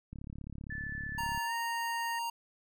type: click train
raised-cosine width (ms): 5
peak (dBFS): -31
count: 45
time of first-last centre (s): 0.13-1.376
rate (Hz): 35.3
type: tone with pitch glide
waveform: sine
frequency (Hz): 1746 to 1849.8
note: A6 to A#6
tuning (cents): -14 to -14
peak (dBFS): -38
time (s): 0.7-2.19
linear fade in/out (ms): 5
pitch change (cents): +100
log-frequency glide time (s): 1.46-1.53
type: tone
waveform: square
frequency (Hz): 932.3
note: A#5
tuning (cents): 0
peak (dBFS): -34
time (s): 1.18-2.3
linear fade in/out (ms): 5
effects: none